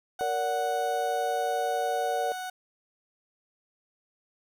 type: tone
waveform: 30% pulse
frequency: 740 Hz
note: F#5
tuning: in tune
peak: -31 dBFS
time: 0.19-2.5 s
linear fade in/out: 5 ms
type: chord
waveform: sine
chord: Bb augmented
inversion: none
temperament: equal with one note detuned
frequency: 466.2 / 577.2 / 740 Hz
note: Bb4 / D5 / F#5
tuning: 0 / -30 / 0 cents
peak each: -32 dBFS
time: 0.21-2.32 s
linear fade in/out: 0 ms
effects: none

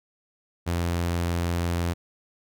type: tone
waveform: sawtooth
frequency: 86 Hz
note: F2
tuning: 26 cents flat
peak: -20 dBFS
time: 0.66-1.94 s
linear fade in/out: 20 ms
effects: none

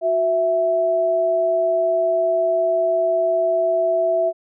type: tone pair together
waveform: sine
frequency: 368.7 / 659.3 Hz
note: F#4 / E5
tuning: -6 / 0 cents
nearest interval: minor seventh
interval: 1006 cents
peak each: -25 / -16 dBFS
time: 0.01-4.33 s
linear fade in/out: 50 ms
effects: none

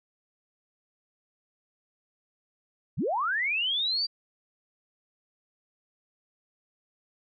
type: linear sweep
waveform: sine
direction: up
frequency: 77.78 to 4753 Hz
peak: -25 dBFS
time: 2.97-4.07 s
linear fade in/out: 20 ms
effects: none

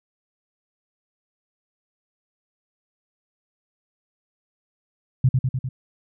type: tone with echo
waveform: sine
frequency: 129.2 Hz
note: C3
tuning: 21 cents flat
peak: -12 dBFS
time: 5.24-5.29 s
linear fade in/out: 5 ms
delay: 100 ms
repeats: 4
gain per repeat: -3 dB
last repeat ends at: 5.69 s
effects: none

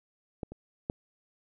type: clicks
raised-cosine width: 2 ms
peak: -21 / -29 / -17 dBFS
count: 3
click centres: 0.432 / 0.52 / 0.899 s
effects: none

